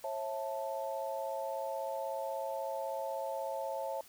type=chord; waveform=sine; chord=A major; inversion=first; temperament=equal with one note detuned; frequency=543 / 659.3 / 880 Hz; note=C#5 / E5 / A5; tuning=-36 / 0 / 0 cents; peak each=-38 / -40 / -40 dBFS; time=0.04-4.01 s; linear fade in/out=2 ms; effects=white hiss -58 dBFS RMS until 4.08 s